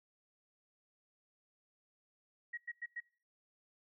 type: tone bursts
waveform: sine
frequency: 1901 Hz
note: A#6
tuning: 33 cents sharp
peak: -39 dBFS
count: 4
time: 2.53-3.004 s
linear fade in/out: 10 ms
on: 45 ms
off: 98 ms
effects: noise-tail reverb RT60 0.5 s tail -25 dB re dry